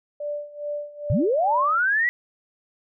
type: tone with tremolo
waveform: sine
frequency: 587.3 Hz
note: D5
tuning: in tune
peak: -25 dBFS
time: 0.2-1.78 s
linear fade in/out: 5 ms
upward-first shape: sine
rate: 2.4 Hz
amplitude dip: 85%
type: linear sweep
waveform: sine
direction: up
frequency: 85.6 to 1975.5 Hz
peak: -18 dBFS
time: 1.1-2.09 s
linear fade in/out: 0 ms
effects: none